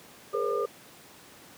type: tone cluster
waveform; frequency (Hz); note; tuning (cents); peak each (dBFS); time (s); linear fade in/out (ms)
sine; 411.4 / 463.9 / 508 / 558 / 1204; G#4 / A#4 / B4 / C#5 / D6; -16 / -8 / +49 / +11 / +43; -30 / -31 / -34 / -36 / -33; 0.33-0.66; 10
effects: pink hiss -51 dBFS RMS until 1.57 s + high-pass 150 Hz 12 dB/octave